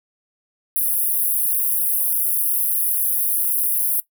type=high-pass noise; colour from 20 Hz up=pink; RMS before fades=-20 dBFS; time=0.76-4 s; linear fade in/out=0 ms; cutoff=10000 Hz; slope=96 dB/octave; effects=noise-tail reverb RT60 0.1 s tail -17 dB re dry